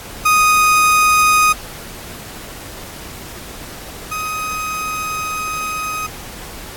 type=tone pair in turn; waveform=30% pulse; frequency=1244.5 / 1256.8 Hz; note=D#6 / D#6; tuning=0 / +17 cents; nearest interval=unison; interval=17 cents; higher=second; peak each=-7 / -18 dBFS; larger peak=first; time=0.25-1.53 / 4.11-6.07 s; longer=second; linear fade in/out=10 ms; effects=pink hiss -33 dBFS RMS until 6.76 s + AAC 64 kbps